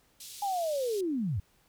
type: band-pass noise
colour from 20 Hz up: pink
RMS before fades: -46 dBFS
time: 0.2-1.01 s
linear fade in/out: 5 ms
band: 3400 to 15000 Hz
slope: 24 dB/octave
type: linear sweep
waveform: sine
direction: down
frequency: 828 to 78.6 Hz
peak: -28 dBFS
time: 0.42-1.4 s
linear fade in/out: 5 ms
effects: pink hiss -67 dBFS RMS until 1.68 s